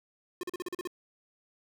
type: tone bursts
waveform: square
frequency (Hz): 358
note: F4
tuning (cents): +43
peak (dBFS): -34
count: 8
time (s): 0.41-0.874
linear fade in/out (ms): 2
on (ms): 23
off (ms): 40
effects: none